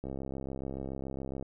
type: click train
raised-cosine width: 2 ms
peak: -25 dBFS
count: 94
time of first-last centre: 0.04-1.426 s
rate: 67.1 Hz
effects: none